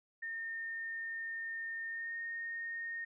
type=tone with pitch glide; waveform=sine; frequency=1823 to 1845.2 Hz; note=A#6 to A#6; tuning=-39 to -18 cents; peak=-38 dBFS; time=0.22-3.05 s; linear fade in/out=10 ms; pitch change=+21 cents; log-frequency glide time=1.88-2.15 s; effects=none